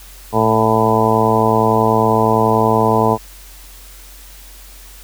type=harmonic tone with a mistuned harmonic; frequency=110.7 Hz; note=A2; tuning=11 cents sharp; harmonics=1 / 2 / 3 / 4 / 5 / 6 / 7 / 8 / 9; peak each=-20 / -19 / -23 / -17 / -23 / -20 / -21 / -19 / -18 dBFS; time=0.32-3.18 s; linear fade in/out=50 ms; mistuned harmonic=1; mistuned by=+39 cents; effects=added 46 Hz sine -38 dBFS peak until 5.03 s + white hiss -41 dBFS RMS until 5.03 s